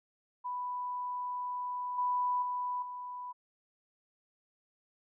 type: tone with level steps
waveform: sine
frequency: 990 Hz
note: B5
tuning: 4 cents sharp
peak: -34 / -28 / -32 / -39 dBFS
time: 0.44-3.33 s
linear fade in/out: 20 ms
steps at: 1.98 / 2.42 / 2.82 s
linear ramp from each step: 5 ms
effects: none